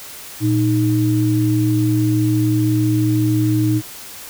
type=tone pair together; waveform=sine; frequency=116.54 / 310.5 Hz; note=A#2 / D#4; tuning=0 / -3 cents; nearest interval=octave + perfect fourth; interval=1697 cents; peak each=-16 dBFS; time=0.4-3.82 s; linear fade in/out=50 ms; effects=white hiss -35 dBFS RMS until 4.29 s